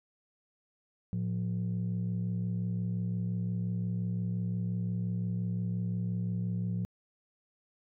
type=tone pair together; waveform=sine; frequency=111.9 / 177.63 Hz; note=A2 / F3; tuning=+30 / +30 cents; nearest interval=minor sixth; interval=800 cents; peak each=-31 / -31 dBFS; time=1.13-6.85 s; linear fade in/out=0 ms; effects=tanh soft clip ceiling -26 dBFS